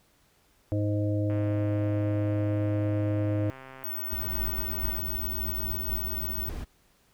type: harmonic tone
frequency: 103.83 Hz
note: G#2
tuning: in tune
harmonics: 1 / 3 / 5 / 6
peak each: -26 / -30 / -35 / -37 dBFS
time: 0.72-3.5 s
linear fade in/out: 0 ms
type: click train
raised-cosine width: 0.5 ms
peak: -30 dBFS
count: 488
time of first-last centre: 1.3-4.989 s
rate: 132 Hz
type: tone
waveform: sine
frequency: 15804 Hz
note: B9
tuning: in tune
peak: -31 dBFS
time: 3.84-6.49 s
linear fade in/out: 0 ms
type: noise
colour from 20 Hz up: brown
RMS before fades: -34 dBFS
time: 4.1-6.65 s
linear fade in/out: 20 ms
effects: pink hiss -65 dBFS RMS until 7.13 s